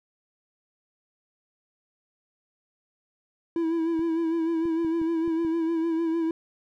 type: tone with vibrato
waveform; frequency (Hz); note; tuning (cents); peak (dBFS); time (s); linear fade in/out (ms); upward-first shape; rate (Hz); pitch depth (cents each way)
triangle; 329.1; E4; -3; -21; 3.56-6.31; 2; sine; 6.6; 42
type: clicks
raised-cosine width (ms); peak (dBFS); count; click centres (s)
3; -29; 6; 3.993 / 4.655 / 4.848 / 5.016 / 5.278 / 5.449
effects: none